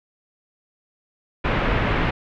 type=low-pass noise; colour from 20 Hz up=pink; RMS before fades=-21 dBFS; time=1.44-2.11 s; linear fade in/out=10 ms; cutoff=2700 Hz; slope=24 dB/octave; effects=none